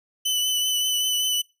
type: tone with vibrato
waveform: sawtooth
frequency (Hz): 3000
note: F#7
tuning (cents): +23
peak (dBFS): -18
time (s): 0.25-1.42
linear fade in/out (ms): 10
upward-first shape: triangle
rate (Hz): 5.2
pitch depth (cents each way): 27
effects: noise-tail reverb RT60 0.3 s tail -25 dB re dry